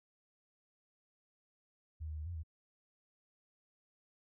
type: tone with pitch steps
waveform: sine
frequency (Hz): 78.4 / 77.2 / 76.5 / 86.9 / 79.4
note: D#2 / D#2 / D#2 / F2 / D#2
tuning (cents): +14 / -13 / -29 / -8 / +36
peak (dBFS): -39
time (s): 2-2.435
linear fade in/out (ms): 20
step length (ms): 87
effects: none